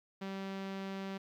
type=tone with low-pass filter; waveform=sawtooth; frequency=193.8 Hz; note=G3; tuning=20 cents flat; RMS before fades=-41 dBFS; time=0.21-1.18 s; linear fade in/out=10 ms; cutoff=4000 Hz; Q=0.95; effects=12-bit